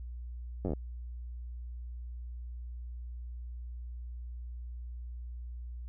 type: slowing click train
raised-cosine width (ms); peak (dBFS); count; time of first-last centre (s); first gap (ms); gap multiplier
2; -21; 8; 0.65-0.734; 10; 1.06
effects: added 60 Hz sine -39 dBFS peak until 5.88 s